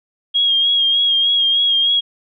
sine tone with vibrato, 3265 Hz, G#7, 30 cents flat, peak -12 dBFS, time 0.34-2.01 s, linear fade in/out 20 ms, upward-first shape sine, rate 3.3 Hz, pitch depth 33 cents each way, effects none

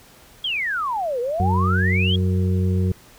sine exponential two-way sweep, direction down then up, 3352 to 466.2 to 3352 Hz, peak -21 dBFS, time 0.44-2.16 s, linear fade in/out 5 ms, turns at 1.2 s
harmonic tone, 92.5 Hz, F#2, in tune, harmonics 1 / 2 / 4 / 5, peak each -18 / -23 / -30 / -34 dBFS, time 1.4-2.92 s, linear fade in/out 0 ms
effects pink hiss -49 dBFS RMS until 3.18 s

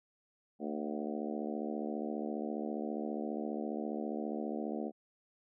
harmonic tone with a mistuned harmonic, 74.8 Hz, D2, 32 cents sharp, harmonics 3 / 4 / 5 / 6 / 7 / 8 / 9 / 10, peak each -39 / -41 / -43 / -45 / -46 / -47 / -48 / -49 dBFS, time 0.59-4.92 s, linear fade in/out 50 ms, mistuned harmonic 9, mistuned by +32 cents, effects none

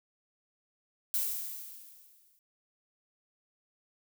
violet noise with exponential decay, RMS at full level -29 dBFS, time 1.14-2.39 s, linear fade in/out 0 ms, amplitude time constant 270 ms, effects none

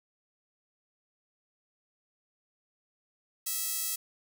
sawtooth tone with high-pass filter, 654 Hz, E5, 14 cents flat, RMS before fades -33 dBFS, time 3.46-3.96 s, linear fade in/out 10 ms, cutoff 8000 Hz, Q 0.6, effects none

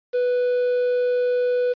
triangle tone with quantisation, 493.9 Hz, B4, in tune, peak -16 dBFS, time 0.13-1.74 s, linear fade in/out 20 ms, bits 7, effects resampled to 11025 Hz

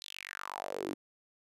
sawtooth tone with high-pass filter sweep, 48.33 Hz, G1, 24 cents flat, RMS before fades -41 dBFS, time 0.01-0.94 s, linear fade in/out 10 ms, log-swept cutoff 4200 to 280 Hz, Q 5, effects resampled to 32000 Hz

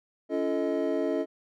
triangle tone cluster, 280.9 / 340.6 / 438.3 / 629 Hz, C#4 / F4 / A4 / D#5, +23 / -43 / -7 / +19 cents, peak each -29 dBFS, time 0.29-1.26 s, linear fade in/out 50 ms, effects none

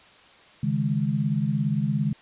sine chord, C# suspended second, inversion none, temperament just, 138.59 / 155.92 / 207.9 Hz, C#3 / D#3 / G#3, 0 / +4 / +2 cents, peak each -26 dBFS, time 0.63-2.13 s, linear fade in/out 5 ms, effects white hiss -52 dBFS RMS until 2.21 s + resampled to 8000 Hz

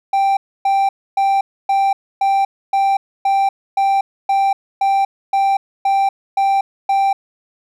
triangle tone bursts, 785 Hz, G5, 2 cents sharp, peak -10 dBFS, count 14, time 0.13-7.13 s, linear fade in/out 5 ms, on 240 ms, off 280 ms, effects none

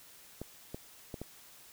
clicks, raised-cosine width 2 ms, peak -26 dBFS, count 4, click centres 0.416 / 0.745 / 1.142 / 1.216 s, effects white hiss -56 dBFS RMS until 1.72 s

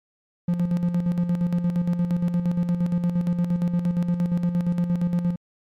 triangle tone with tremolo, 174.61 Hz, F3, in tune, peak -16 dBFS, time 0.48-5.36 s, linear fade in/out 5 ms, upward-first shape square, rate 8.6 Hz, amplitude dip 55%, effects MP3 64 kbps

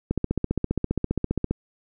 click train, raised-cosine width 3 ms, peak -10 dBFS, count 22, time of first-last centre 0.11-1.51 s, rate 15 Hz, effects none

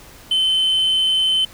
sine tone, 3065 Hz, G7, 40 cents flat, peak -12 dBFS, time 0.31-1.45 s, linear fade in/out 5 ms, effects tanh soft clip ceiling -13 dBFS + pink hiss -43 dBFS RMS until 1.53 s

